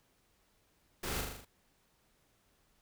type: noise with echo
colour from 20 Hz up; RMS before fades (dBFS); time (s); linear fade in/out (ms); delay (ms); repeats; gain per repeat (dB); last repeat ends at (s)
pink; -39; 1.03-1.21; 5; 40; 6; -3; 1.45
effects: pink hiss -72 dBFS RMS until 2.81 s